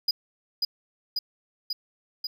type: tone with echo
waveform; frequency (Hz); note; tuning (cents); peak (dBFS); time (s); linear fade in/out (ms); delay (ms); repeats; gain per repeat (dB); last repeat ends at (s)
triangle; 4933; D#8; -16; -19; 0.08-0.11; 5; 540; 4; -2; 2.27
effects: none